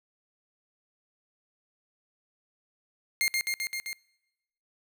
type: tone with echo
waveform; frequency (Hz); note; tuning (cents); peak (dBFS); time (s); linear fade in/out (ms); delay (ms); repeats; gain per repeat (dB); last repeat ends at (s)
sawtooth; 2121; C7; +23; -20; 3.21-3.28; 0; 130; 5; -2; 3.93
effects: noise-tail reverb RT60 1.0 s tail -26 dB re dry